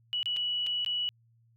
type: tone with dropouts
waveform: sine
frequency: 2940 Hz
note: F#7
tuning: 12 cents flat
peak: -28 dBFS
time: 0.13-1.09 s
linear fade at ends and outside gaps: 0 ms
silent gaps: 0.23-0.258 / 0.364-0.369 / 0.665-0.669 / 0.848-0.862 s
effects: added 115 Hz sine -62 dBFS peak until 1.56 s